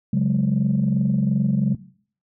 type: chord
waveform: sine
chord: C# suspended fourth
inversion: none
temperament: equal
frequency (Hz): 138.59 / 185 / 207.7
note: C#3 / F#3 / G#3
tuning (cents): 0 / 0 / 0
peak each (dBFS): -20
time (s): 0.13-1.75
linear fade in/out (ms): 5
effects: noise-tail reverb RT60 0.5 s tail -17 dB re dry + tanh soft clip ceiling -11 dBFS